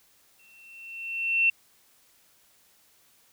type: tone with exponential growth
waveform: sine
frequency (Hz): 2700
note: E7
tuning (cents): +41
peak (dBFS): -17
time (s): 0.39-1.5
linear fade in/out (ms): 5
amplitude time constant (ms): 240
effects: white hiss -62 dBFS RMS until 3.32 s